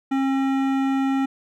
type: tone with hard clipping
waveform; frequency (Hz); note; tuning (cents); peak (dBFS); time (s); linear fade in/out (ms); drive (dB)
sine; 269.6; C#4; -48; -21; 0.11-1.26; 10; 15
effects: none